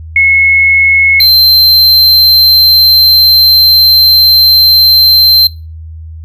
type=tone pair in turn; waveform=sine / square; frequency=2182 / 4119 Hz; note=C#7 / C8; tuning=-28 / -28 cents; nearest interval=major seventh; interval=1100 cents; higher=second; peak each=-3 dBFS; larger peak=neither; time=0.16-1.2 / 1.2-5.47 s; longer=second; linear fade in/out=2 ms; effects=noise-tail reverb RT60 0.3 s tail -21 dB re dry + added 80 Hz sine -23 dBFS peak until 6.24 s